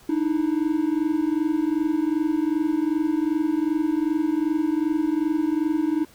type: tone pair together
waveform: triangle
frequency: 299.8 / 322.4 Hz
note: D4 / E4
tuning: +36 / -38 cents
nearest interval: minor second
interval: 126 cents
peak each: -21 dBFS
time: 0.09-6.05 s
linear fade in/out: 5 ms
effects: pink hiss -52 dBFS RMS until 6.14 s